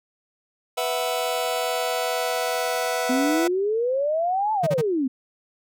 sawtooth chord, B suspended fourth, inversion none, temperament just, 493.9 / 658.5 / 740.8 Hz, B4 / E5 / F#5, 0 / -2 / +2 cents, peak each -23 / -23 / -24 dBFS, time 0.77-3.48 s, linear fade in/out 10 ms
sine exponential two-way sweep, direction up then down, 248.7 to 884 to 248.7 Hz, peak -20 dBFS, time 3.09-5.08 s, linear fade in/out 10 ms, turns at 4.53 s
45% pulse tone bursts, 155.56 Hz, D#3, in tune, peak -22 dBFS, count 3, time 4.63-4.816 s, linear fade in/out 10 ms, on 40 ms, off 33 ms
effects none

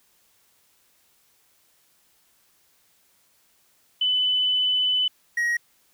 sine / triangle tone pair in turn, 3005 / 1893 Hz, F#7 / A#6, +26 / +26 cents, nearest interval minor sixth, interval 800 cents, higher first, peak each -19 dBFS, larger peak neither, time 4.01-5.08 / 5.37-5.57 s, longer first, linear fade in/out 5 ms, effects white hiss -63 dBFS RMS until 5.93 s

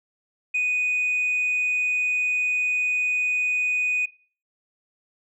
sine tone, 2485 Hz, D#7, 3 cents flat, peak -19 dBFS, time 0.54-4.06 s, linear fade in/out 10 ms, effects noise-tail reverb RT60 0.4 s tail -20 dB re dry + tanh soft clip ceiling -18 dBFS

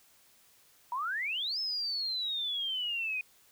sine exponential two-way sweep, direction up then down, 936 to 5274 to 2463 Hz, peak -31 dBFS, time 0.92-3.21 s, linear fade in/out 2 ms, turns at 1.59 s, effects white hiss -63 dBFS RMS until 3.51 s

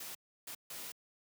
white noise bursts at uneven times, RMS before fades -45 dBFS, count 3, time 0-0.15 / 0.47-0.55 / 0.7-0.92 s, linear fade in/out 5 ms, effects high-pass 100 Hz 12 dB/octave

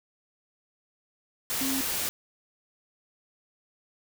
sine tone in noise, 267.6 Hz, C4, 39 cents sharp, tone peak -29 dBFS, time 1.61-1.81 s, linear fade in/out 0 ms, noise white, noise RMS -30 dBFS, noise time 1.5-2.09 s, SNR -2 dB, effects none

